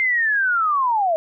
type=linear sweep; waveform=sine; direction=down; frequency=2110 to 622.3 Hz; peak=-16 dBFS; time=0-1.16 s; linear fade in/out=0 ms; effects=none